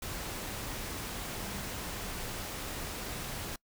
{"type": "tone in noise", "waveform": "sine", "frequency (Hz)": 196, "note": "G3", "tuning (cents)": 0, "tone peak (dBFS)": -47, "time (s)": [1.38, 1.62], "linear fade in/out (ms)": 5, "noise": "pink", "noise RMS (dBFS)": -39, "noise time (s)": [0.02, 3.56], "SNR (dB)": -11, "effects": ["noise-tail reverb RT60 0.1 s tail -24 dB re dry"]}